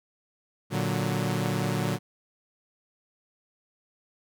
sawtooth chord, Bb augmented, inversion none, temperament equal, 116.54 / 146.83 / 185 Hz, Bb2 / D3 / F#3, 0 / 0 / 0 cents, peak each -26 dBFS, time 0.7-1.99 s, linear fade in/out 50 ms, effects none

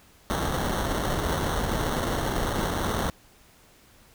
pink noise with sample-and-hold, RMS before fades -27 dBFS, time 0.3-3.1 s, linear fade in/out 0 ms, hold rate 2450 Hz, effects pink hiss -56 dBFS RMS until 4.14 s

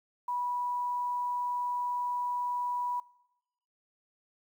sine tone with quantisation, 979 Hz, B5, 15 cents flat, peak -30 dBFS, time 0.28-3 s, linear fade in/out 5 ms, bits 10, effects noise-tail reverb RT60 0.9 s tail -20 dB re dry

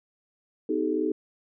sine tone cluster, 253.9 / 312.7 / 387.8 / 430.5 Hz, B3 / D#4 / G4 / A4, +48 / +9 / -19 / -38 cents, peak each -33 / -27 / -30 / -29 dBFS, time 0.69-1.12 s, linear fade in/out 5 ms, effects none

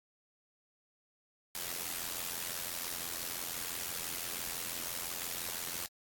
white noise with amplitude modulation, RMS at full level -36 dBFS, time 1.55-5.86 s, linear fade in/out 0 ms, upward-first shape sine, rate 85.9 Hz, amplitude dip 75%, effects AAC 64 kbps

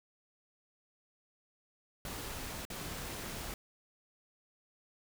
pink noise with dropouts, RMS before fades -42 dBFS, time 2.05-3.54 s, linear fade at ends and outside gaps 2 ms, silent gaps 2.652-2.701 s, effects none

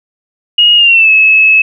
sine tone with pitch glide, 2874 to 2590 Hz, F7 to E7, +49 to -31 cents, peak -3 dBFS, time 0.58-1.62 s, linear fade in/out 5 ms, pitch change -180 cents, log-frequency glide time 0.76-1.1 s, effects none

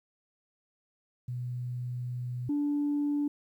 sine tone pair in turn, 123.47 / 290.7 Hz, B2 / D4, 0 / -18 cents, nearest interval octave + minor third, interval 1482 cents, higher second, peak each -32 / -25 dBFS, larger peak second, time 1.28-2.49 / 2.49-3.28 s, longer first, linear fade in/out 5 ms, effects tanh soft clip ceiling -23 dBFS + 11-bit

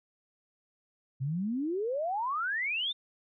sine exponential sweep, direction up, 126.1 to 3692 Hz, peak -29 dBFS, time 1.2-2.93 s, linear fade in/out 20 ms, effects none

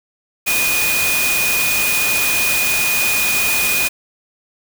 sine tone in noise, 2475 Hz, D#7, 10 cents flat, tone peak -17 dBFS, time 0.46-3.89 s, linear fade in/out 20 ms, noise white, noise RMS -19 dBFS, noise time 0.46-3.89 s, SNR -1 dB, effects none

